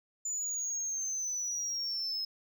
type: linear sweep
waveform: sine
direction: down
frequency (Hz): 7040 to 5130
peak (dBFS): -30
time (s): 0.25-2.25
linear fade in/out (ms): 5
effects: tanh soft clip ceiling -31 dBFS